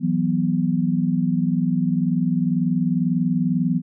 sine chord, E suspended second, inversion none, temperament equal, 164.81 / 185 / 246.9 Hz, E3 / F#3 / B3, 0 / 0 / 0 cents, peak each -22 dBFS, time 0-3.82 s, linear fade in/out 50 ms, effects none

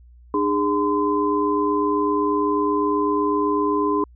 sine tone cluster, 301.7 / 409.7 / 1025 Hz, D4 / G#4 / C6, +47 / -24 / -36 cents, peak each -22 dBFS, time 0.34-4.04 s, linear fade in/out 2 ms, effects added 60 Hz sine -45 dBFS peak until 4.15 s

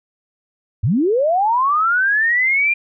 sine linear sweep, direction up, 82.41 to 2412 Hz, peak -13 dBFS, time 0.83-2.74 s, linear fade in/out 10 ms, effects none

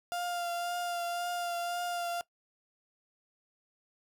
35% pulse tone with vibrato, 698.5 Hz, F5, in tune, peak -31 dBFS, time 0.12-2.21 s, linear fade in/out 0 ms, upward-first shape triangle, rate 1.9 Hz, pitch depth 21 cents each way, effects noise-tail reverb RT60 0.1 s tail -20 dB re dry

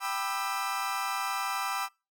35% pulse chord, E minor seventh, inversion first, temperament equal with one note detuned, 784 / 987.8 / 1199.3 / 1318.5 Hz, G5 / B5 / D6 / E6, 0 / 0 / +36 / 0 cents, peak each -34 dBFS, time 0-1.89 s, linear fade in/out 50 ms, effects noise-tail reverb RT60 0.3 s tail -25 dB re dry

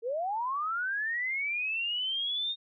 sine linear sweep, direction up, 437.7 to 3702 Hz, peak -29 dBFS, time 0.02-2.56 s, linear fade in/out 50 ms, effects none

